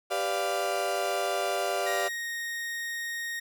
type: chord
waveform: 35% pulse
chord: G dominant seventh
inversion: none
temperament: equal with one note detuned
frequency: 392 / 498.8 / 587.3 / 698.5 Hz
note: G4 / B4 / D5 / F5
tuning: 0 / +17 / 0 / 0 cents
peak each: -32 / -35 / -30 / -29 dBFS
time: 0.1-2.09 s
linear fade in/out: 20 ms
type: tone with pitch glide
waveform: 40% pulse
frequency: 1883 to 1862.4 Hz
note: A#6 to A#6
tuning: +17 to -2 cents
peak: -31 dBFS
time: 1.86-3.4 s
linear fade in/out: 10 ms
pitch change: -19 cents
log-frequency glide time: 1.96-2.28 s
effects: none